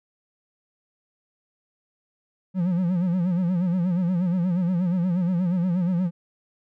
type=tone with vibrato; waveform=triangle; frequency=178.4 Hz; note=F3; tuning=37 cents sharp; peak=-18 dBFS; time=2.54-6.11 s; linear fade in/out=50 ms; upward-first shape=sine; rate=8.4 Hz; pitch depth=100 cents each way; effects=none